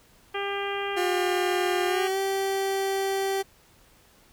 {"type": "harmonic tone", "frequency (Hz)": 399.3, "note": "G4", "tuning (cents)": 32, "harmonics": [1, 2, 3, 4, 5, 6, 7, 8], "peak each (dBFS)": [-31, -34, -36, -37, -38, -39, -39, -40], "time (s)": [0.34, 2.08], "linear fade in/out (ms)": 10}
{"type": "tone with pitch glide", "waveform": "30% pulse", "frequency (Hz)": [358.8, 389], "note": ["F4", "G4"], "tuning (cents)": [47, -13], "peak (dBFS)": -22, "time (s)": [0.96, 3.43], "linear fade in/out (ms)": 20, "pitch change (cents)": 140, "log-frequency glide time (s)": [1.87, 2.18]}
{"effects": ["pink hiss -58 dBFS RMS until 4.32 s"]}